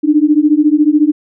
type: beating tone pair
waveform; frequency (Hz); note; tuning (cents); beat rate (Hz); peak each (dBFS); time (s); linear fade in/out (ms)
sine; 293.7 / 307.7; D4 / D#4; 0 / -19; 14; -10; 0.03-1.12; 20
effects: none